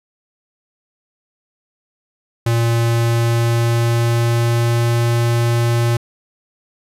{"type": "tone with pitch glide", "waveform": "square", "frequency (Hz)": [116.54, 117.83], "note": ["A#2", "A#2"], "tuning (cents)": [0, 19], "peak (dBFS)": -14, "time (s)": [2.46, 5.97], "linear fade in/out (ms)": 5, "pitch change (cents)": 19, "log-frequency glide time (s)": [2.83, 5.01], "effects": ["resampled to 32000 Hz"]}